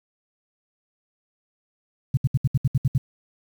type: tone bursts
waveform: sine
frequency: 130.81 Hz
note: C3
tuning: in tune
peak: -15 dBFS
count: 9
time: 2.14-2.98 s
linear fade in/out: 5 ms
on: 32 ms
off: 69 ms
effects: 8-bit